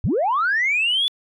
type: linear sweep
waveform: sine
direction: up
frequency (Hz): 63.6 to 3492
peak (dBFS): -16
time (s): 0.04-1.08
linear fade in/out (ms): 0
effects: tanh soft clip ceiling -13 dBFS